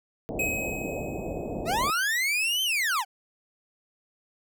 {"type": "low-pass noise", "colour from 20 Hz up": "white", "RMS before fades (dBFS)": -33, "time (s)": [0.29, 1.9], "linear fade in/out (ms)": 0, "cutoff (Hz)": 710, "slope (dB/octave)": 48}
{"type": "tone with exponential decay", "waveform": "square", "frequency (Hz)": 2540, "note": "D#7", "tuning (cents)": 35, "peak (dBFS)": -25, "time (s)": [0.39, 1.87], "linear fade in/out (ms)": 5, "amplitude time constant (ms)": 320}
{"type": "linear two-way sweep", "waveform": "40% pulse", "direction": "up then down", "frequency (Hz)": [587.3, 3136, 716], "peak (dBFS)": -23, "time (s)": [1.65, 3.05], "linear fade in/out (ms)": 50, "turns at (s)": 2.63}
{"effects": []}